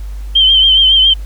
sine tone with vibrato, 3121 Hz, G7, 8 cents flat, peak -5 dBFS, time 0.35-1.14 s, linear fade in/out 10 ms, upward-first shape triangle, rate 7.2 Hz, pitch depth 57 cents each way, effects added 50 Hz sine -21 dBFS peak until 1.25 s + pink hiss -44 dBFS RMS until 1.25 s

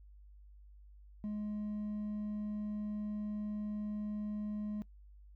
sine tone with hard clipping, 209.8 Hz, G#3, 18 cents sharp, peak -37 dBFS, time 1.24-4.82 s, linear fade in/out 0 ms, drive 2 dB, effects noise-tail reverb RT60 0.1 s tail -21 dB re dry + added 50 Hz sine -54 dBFS peak until 5.35 s

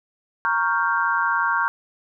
sine chord, G half-diminished seventh, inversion first, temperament equal, 932.3 / 1108.7 / 1396.9 / 1568 Hz, Bb5 / Db6 / F6 / G6, 0 / 0 / 0 / 0 cents, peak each -24 dBFS, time 0.45-1.68 s, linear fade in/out 0 ms, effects none

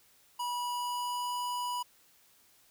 square tone with pitch glide, 973 to 980.9 Hz, B5 to B5, -26 to -12 cents, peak -33 dBFS, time 0.39-1.83 s, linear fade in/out 10 ms, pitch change +14 cents, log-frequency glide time 0.53-1.35 s, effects white hiss -64 dBFS RMS until 2.7 s

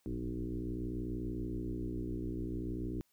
sine tone with frequency modulation, 185 Hz, F#3, in tune, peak -35 dBFS, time 0.06-3.01 s, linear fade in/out 0 ms, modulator 60.5 Hz, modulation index 3, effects white hiss -75 dBFS RMS until 3.12 s

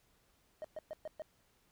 triangle tone bursts, 622.3 Hz, D#5, in tune, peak -37 dBFS, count 5, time 0.62-1.22 s, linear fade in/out 0 ms, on 24 ms, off 120 ms, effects tanh soft clip ceiling -34 dBFS + pink hiss -72 dBFS RMS until 1.71 s

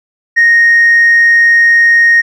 triangle tone with tanh clipping, 1862 Hz, A#6, 2 cents flat, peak -4 dBFS, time 0.36-2.22 s, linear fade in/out 20 ms, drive 5 dB, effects none

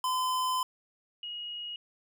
square / sine tone pair in turn, 1021 / 2888 Hz, C6 / F#7, -43 / -43 cents, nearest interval octave + tritone, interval 1800 cents, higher second, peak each -28 / -36 dBFS, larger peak first, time 0.04-0.63 / 1.23-1.76 s, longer first, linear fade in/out 2 ms, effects none

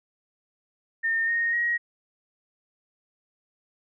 sine tone with pitch steps, 1820 / 1856.1 / 1892.9 Hz, A#6 / A#6 / A#6, -42 / -8 / +26 cents, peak -22 dBFS, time 1.03-1.78 s, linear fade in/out 20 ms, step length 250 ms, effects none

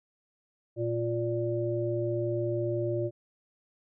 harmonic tone, 117 Hz, A#2, 7 cents sharp, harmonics 1 / 3 / 5, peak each -32 / -30 / -33 dBFS, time 0.76-3.11 s, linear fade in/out 50 ms, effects none

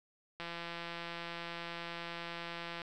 click train, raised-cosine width 0.3 ms, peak -26 dBFS, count 412, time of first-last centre 0.4-2.818 s, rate 170 Hz, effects none

